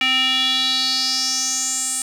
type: tone with band-pass filter sweep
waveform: square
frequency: 260.2 Hz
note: C4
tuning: 9 cents flat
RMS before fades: -20 dBFS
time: 0.01-2.02 s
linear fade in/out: 2 ms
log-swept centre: 2600 to 8600 Hz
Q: 5.4
effects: 8-bit